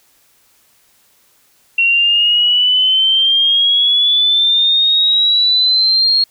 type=exponential sweep; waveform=sine; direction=up; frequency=2727 to 4277 Hz; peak=-9 dBFS; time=1.78-6.24 s; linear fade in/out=5 ms; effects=white hiss -54 dBFS RMS until 6.3 s